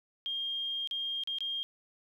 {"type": "tone with dropouts", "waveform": "sine", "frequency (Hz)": 3217, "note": "G7", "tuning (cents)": 44, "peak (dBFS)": -32, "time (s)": [0.26, 1.63], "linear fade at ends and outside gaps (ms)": 0, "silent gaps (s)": [[0.874, 0.911], [1.236, 1.274], [1.385, 1.406]], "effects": ["11-bit"]}